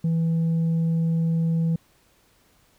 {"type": "tone with tanh clipping", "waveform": "triangle", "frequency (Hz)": 164.5, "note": "E3", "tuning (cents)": -3, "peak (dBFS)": -20, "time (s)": [0.04, 1.76], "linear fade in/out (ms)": 5, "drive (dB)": 7, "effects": ["pink hiss -61 dBFS RMS until 2.78 s"]}